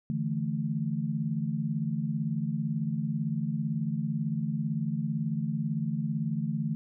sine chord, D suspended second, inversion none, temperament equal, 146.83 / 164.81 / 220 Hz, D3 / E3 / A3, 0 / 0 / 0 cents, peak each -32 dBFS, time 0.1-6.75 s, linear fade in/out 0 ms, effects none

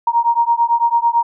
sine beating tone pair, 932.3 / 941.3 Hz, A#5 / A#5, 0 / +17 cents, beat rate 9 Hz, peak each -15 dBFS, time 0.07-1.23 s, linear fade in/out 5 ms, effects none

